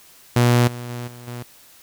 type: tone with level steps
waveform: sawtooth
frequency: 121 Hz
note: B2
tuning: 35 cents flat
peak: -9 / -26 / -24 / -34 / -26 dBFS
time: 0.36-1.43 s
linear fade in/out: 5 ms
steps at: 0.67 / 0.89 / 1.07 / 1.27 s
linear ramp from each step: 10 ms
effects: white hiss -49 dBFS RMS until 1.82 s

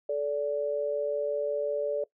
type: tone pair together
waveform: sine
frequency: 434.5 / 580 Hz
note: A4 / D5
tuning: -22 / -22 cents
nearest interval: perfect fourth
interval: 500 cents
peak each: -31 / -28 dBFS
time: 0.09-2.04 s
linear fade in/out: 5 ms
effects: noise-tail reverb RT60 0.1 s tail -20 dB re dry

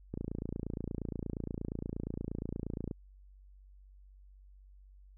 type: click train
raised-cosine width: 3 ms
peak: -24 dBFS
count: 80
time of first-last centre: 0.14-2.912 s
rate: 28.5 Hz
effects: added 48 Hz sine -54 dBFS peak until 5.17 s

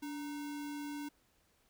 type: tone with sample-and-hold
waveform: sine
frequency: 290 Hz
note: D4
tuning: 22 cents flat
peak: -39 dBFS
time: 0.02-1.09 s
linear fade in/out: 10 ms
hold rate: 1225 Hz
effects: pink hiss -72 dBFS RMS until 1.69 s

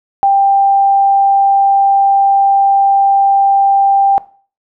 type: tone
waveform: sine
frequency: 790 Hz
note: G5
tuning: 13 cents sharp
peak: -6 dBFS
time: 0.23-4.18 s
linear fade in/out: 0 ms
effects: noise-tail reverb RT60 0.4 s tail -18 dB re dry

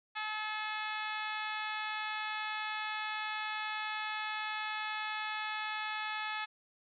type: harmonic tone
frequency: 429.6 Hz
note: A4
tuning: 41 cents flat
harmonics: 2 / 3 / 4 / 5 / 6 / 7 / 8 / 9 / 10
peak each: -41 / -42 / -41 / -45 / -43 / -54 / -46 / -55 / -55 dBFS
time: 0.15-6.46 s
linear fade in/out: 20 ms
effects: none

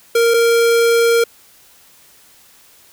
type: tone pair in turn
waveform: square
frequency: 465 / 465 Hz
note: A#4 / A#4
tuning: -4 / -4 cents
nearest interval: unison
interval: 0 cents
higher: neither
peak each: -11 dBFS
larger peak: neither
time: 0.15-0.34 / 0.34-1.24 s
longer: second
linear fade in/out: 5 ms
effects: white hiss -48 dBFS RMS until 2.92 s

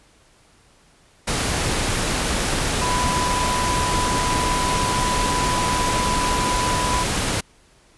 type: tone in noise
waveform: sine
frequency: 993 Hz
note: B5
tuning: 9 cents sharp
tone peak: -22 dBFS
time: 2.81-7.04 s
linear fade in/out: 10 ms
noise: pink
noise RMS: -22 dBFS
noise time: 1.27-7.41 s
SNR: -3 dB
effects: pink hiss -55 dBFS RMS until 7.97 s + resampled to 24000 Hz

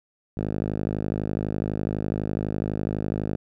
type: tone with band-pass filter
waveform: 5% pulse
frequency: 52 Hz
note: G#1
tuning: 3 cents sharp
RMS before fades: -28 dBFS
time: 0.37-3.36 s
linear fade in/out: 5 ms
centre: 150 Hz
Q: 0.68
effects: none

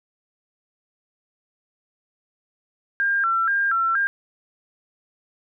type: tone with vibrato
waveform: sine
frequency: 1471 Hz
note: F#6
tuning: 11 cents flat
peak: -18 dBFS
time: 3-4.07 s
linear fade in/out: 0 ms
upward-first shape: square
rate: 2.1 Hz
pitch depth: 150 cents each way
effects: none

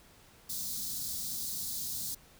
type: band-stop noise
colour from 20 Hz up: white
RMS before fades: -37 dBFS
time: 0.49-2.15 s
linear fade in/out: 10 ms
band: 270 to 3800 Hz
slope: 48 dB/octave
effects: pink hiss -59 dBFS RMS until 2.39 s

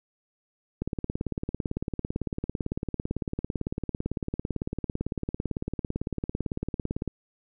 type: click train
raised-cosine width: 3 ms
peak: -16 dBFS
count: 113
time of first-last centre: 0.82-7.077 s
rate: 17.9 Hz
effects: none

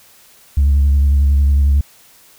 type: tone with vibrato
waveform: sine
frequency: 70.3 Hz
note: C#2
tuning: 25 cents sharp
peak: -7 dBFS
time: 0.57-1.81 s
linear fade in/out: 5 ms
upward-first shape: triangle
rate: 11 Hz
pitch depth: 47 cents each way
effects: tanh soft clip ceiling -7 dBFS + white hiss -47 dBFS RMS until 2.38 s

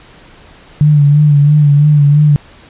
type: tone with vibrato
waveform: sine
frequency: 146.83 Hz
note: D3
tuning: in tune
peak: -4 dBFS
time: 0.81-2.36 s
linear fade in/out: 0 ms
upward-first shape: sine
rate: 3 Hz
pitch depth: 46 cents each way
effects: pink hiss -40 dBFS RMS until 2.69 s + resampled to 8000 Hz

